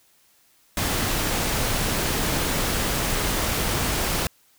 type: noise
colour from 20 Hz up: pink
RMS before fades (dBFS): -24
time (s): 0.77-4.27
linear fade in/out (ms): 2
effects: white hiss -60 dBFS RMS until 4.58 s